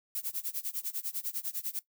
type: noise with tremolo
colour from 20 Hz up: violet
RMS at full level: -33 dBFS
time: 0.15-1.79 s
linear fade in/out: 0 ms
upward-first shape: sine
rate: 10 Hz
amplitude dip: 95%
effects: noise-tail reverb RT60 0.1 s tail -18 dB re dry